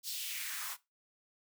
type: noise with high-pass filter sweep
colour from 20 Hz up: white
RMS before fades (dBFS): -40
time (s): 0.03-0.77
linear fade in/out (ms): 50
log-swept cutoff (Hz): 4600 to 940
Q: 2.3
effects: noise-tail reverb RT60 0.2 s tail -17 dB re dry

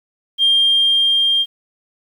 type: tone with level ramp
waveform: sine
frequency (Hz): 3200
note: G7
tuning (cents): +35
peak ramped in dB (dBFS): -9 to -12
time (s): 0.38-1.46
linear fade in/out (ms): 50
effects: tanh soft clip ceiling -6 dBFS + 8-bit

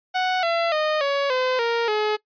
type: tone with pitch steps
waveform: sawtooth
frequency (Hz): 740 / 674.7 / 615.1 / 560.8 / 511.3 / 466.2 / 425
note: F#5 / E5 / D#5 / C#5 / C5 / A#4 / G#4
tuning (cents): 0 / +40 / -20 / +20 / -40 / 0 / +40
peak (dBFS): -16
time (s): 0.14-2.17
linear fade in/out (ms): 20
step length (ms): 290
effects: noise-tail reverb RT60 0.1 s tail -22 dB re dry + resampled to 11025 Hz

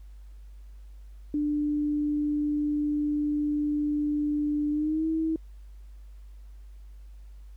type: tone with pitch glide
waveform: sine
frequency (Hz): 295.8 to 320.7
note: D4 to E4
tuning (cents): +13 to -48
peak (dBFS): -24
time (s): 1.34-5.36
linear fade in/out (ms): 2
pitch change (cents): +139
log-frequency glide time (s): 4.71-5.06
effects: added 50 Hz sine -43 dBFS peak until 7.56 s + pink hiss -68 dBFS RMS until 7.56 s

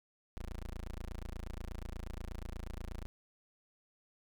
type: tone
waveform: 20% pulse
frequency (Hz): 28.32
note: A#0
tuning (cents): -49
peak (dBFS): -36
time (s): 0.37-3.06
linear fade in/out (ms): 0
effects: none

